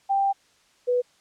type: tone pair in turn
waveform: sine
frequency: 788 / 493 Hz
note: G5 / B4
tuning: +9 / -3 cents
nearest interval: minor sixth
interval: 812 cents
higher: first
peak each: -19 dBFS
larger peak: neither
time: 0.09-0.33 / 0.87-1.02 s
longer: first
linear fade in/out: 20 ms
effects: white hiss -61 dBFS RMS until 1.2 s + low-pass 7000 Hz 12 dB/octave